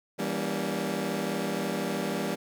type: chord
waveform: 20% pulse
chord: E diminished seventh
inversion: none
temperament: just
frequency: 164.81 / 197.78 / 237.3 / 284.8 Hz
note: E3 / G3 / Bb3 / Db4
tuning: 0 / +16 / +31 / +47 cents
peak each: -31 / -27 / -30 / -31 dBFS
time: 0.18-2.36 s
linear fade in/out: 20 ms
effects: none